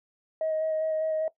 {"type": "tone with vibrato", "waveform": "sine", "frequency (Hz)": 631, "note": "D#5", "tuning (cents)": 24, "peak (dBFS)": -24, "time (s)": [0.41, 1.28], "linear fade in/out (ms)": 2, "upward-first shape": "square", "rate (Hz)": 5, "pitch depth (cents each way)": 11, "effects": ["noise-tail reverb RT60 0.1 s tail -17 dB re dry", "tanh soft clip ceiling -21 dBFS"]}